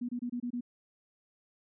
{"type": "tone bursts", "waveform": "sine", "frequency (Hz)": 243, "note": "B3", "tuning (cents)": -28, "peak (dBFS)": -32, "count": 6, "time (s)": [0.01, 0.609], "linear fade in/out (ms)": 10, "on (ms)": 79, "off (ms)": 25, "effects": []}